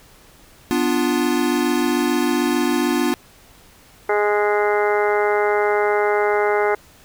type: chord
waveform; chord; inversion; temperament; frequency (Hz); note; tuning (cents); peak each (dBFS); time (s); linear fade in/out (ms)
square; B diminished; none; equal; 246.9 / 293.7 / 349.2; B3 / D4 / F4; 0 / 0 / 0; -22; 0.71-3.14; 0
type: harmonic tone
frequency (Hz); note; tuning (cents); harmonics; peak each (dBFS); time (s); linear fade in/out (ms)
207.7; G#3; 0; 2 / 3 / 4 / 5 / 6 / 7 / 8 / 9 / 10; -18 / -25 / -22 / -31 / -28 / -27 / -34 / -34 / -28; 4.09-6.75; 5
effects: pink hiss -49 dBFS RMS until 7.04 s